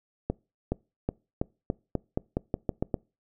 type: accelerating click train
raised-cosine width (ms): 2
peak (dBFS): -13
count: 12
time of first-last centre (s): 0.3-2.942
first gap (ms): 420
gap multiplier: 0.88
effects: noise-tail reverb RT60 0.3 s tail -25 dB re dry